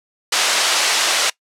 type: band-pass noise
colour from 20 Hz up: white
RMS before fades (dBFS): -17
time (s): 0.32-1.3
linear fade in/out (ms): 5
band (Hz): 580 to 6100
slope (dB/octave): 12
effects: noise-tail reverb RT60 0.1 s tail -22 dB re dry + low-pass 11000 Hz 12 dB/octave